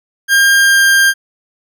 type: tone with pitch glide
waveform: 40% pulse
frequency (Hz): 1606 to 1595.8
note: G6 to G6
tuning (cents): +41 to +30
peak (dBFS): -6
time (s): 0.28-1.14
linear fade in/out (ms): 50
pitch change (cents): -11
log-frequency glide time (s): 0.53-0.85
effects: none